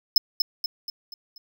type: tone with echo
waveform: square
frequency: 5210 Hz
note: E8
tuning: 21 cents flat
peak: -13 dBFS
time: 0.16-0.18 s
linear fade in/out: 2 ms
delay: 240 ms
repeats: 5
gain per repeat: -6 dB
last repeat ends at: 1.38 s
effects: none